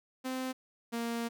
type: tone pair in turn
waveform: sawtooth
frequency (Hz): 258.8 / 233.1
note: C4 / A#3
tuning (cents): -19 / 0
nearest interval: major second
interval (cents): 181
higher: first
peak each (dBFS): -30 / -29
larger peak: second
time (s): 0.24-0.53 / 0.92-1.29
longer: second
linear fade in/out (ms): 20
effects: none